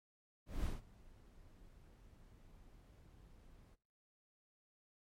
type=noise with ADSR envelope; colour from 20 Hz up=brown; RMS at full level=-38 dBFS; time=0.46-3.76 s; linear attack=190 ms; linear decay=160 ms; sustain=-23 dB; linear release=21 ms; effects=noise-tail reverb RT60 0.5 s tail -23 dB re dry + MP3 64 kbps